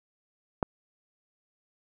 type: click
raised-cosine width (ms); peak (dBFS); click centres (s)
1; -11; 0.628
effects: none